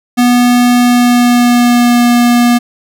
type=tone with pitch glide; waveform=square; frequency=244.4 to 240.5 Hz; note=B3 to B3; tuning=-18 to -46 cents; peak=-6 dBFS; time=0.17-2.59 s; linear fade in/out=20 ms; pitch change=-28 cents; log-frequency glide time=0.77-2.06 s; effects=none